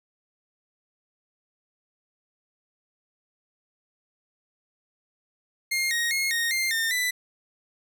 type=tone with pitch steps; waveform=sawtooth; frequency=2126 / 1875 / 2156 / 1859 / 2103 / 1816 / 1991 Hz; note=C7 / A#6 / C#7 / A#6 / C7 / A#6 / B6; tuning=+27 / +10 / -49 / -5 / +8 / -46 / +14 cents; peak=-20 dBFS; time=5.71-7.11 s; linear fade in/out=10 ms; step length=200 ms; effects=none